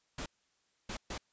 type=noise bursts at uneven times; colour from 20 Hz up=pink; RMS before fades=-40 dBFS; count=3; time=0.18-0.26 / 0.89-0.97 / 1.1-1.18 s; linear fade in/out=5 ms; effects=white hiss -75 dBFS RMS until 1.32 s + resampled to 16000 Hz